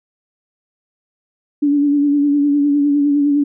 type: tone with vibrato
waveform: sine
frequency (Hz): 287.8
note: D4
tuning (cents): -35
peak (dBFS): -11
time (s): 1.62-3.44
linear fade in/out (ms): 10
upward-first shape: sine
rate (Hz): 9.8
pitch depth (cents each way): 33
effects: none